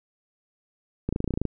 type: clicks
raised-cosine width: 3 ms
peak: -13 dBFS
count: 11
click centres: 1.09 / 1.126 / 1.161 / 1.204 / 1.243 / 1.277 / 1.307 / 1.339 / 1.375 / 1.416 / 1.453 s
effects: none